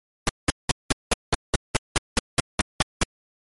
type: noise bursts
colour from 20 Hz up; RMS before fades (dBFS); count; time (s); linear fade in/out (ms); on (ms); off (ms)
pink; -18; 14; 0.27-3.034; 2; 21; 190
effects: MP3 48 kbps